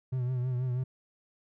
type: tone with vibrato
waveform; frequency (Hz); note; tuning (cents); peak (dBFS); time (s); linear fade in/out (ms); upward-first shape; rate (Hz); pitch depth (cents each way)
triangle; 126.1; B2; +36; -26; 0.12-0.84; 10; triangle; 6.2; 64
effects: none